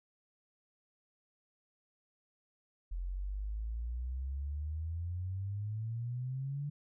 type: exponential sweep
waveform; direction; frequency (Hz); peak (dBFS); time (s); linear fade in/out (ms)
sine; up; 43 to 146.83; -35; 2.91-6.7; 10
effects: none